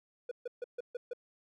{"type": "tone bursts", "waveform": "triangle", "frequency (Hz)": 487.7, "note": "B4", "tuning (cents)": -22, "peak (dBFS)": -33, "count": 6, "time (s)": [0.29, 1.134], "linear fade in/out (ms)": 5, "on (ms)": 24, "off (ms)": 140, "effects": []}